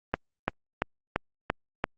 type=click train; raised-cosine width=0.5 ms; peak=-9 dBFS; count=6; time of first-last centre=0.14-1.841 s; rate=2.94 Hz; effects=Opus 24 kbps